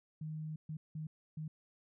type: tone bursts at uneven times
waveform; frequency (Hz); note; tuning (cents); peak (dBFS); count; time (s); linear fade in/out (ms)
sine; 155.56; D#3; 0; -39; 4; 0.21-0.56 / 0.69-0.77 / 0.95-1.07 / 1.37-1.48; 5
effects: none